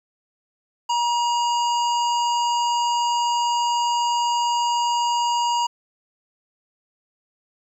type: harmonic tone with a mistuned harmonic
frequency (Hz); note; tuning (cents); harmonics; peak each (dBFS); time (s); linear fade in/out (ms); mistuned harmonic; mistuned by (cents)
952; A#5; +36; 1 / 3 / 5 / 7 / 8; -19 / -29 / -33 / -36 / -37; 0.89-5.67; 10; 8; -67
effects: 9-bit